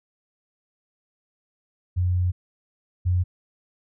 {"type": "tone pair in turn", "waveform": "sine", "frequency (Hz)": [90, 90], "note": ["F#2", "F#2"], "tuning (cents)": [-47, -47], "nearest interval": "unison", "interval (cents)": 0, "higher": "neither", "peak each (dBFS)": [-19, -18], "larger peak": "second", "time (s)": [[1.96, 2.32], [3.05, 3.24]], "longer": "first", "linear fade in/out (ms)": 20, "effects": []}